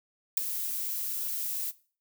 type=noise with ADSR envelope; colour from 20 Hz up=violet; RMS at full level=-20 dBFS; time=0.37-1.72 s; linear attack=5 ms; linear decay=8 ms; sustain=-13 dB; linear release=29 ms; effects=noise-tail reverb RT60 0.4 s tail -19 dB re dry